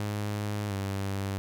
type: tone with pitch glide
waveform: sawtooth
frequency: 103.83 to 98.17 Hz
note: G#2 to G2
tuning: 0 to +3 cents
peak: -26 dBFS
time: 0-1.38 s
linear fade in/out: 0 ms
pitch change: -97 cents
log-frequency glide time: 0.68-0.73 s
effects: none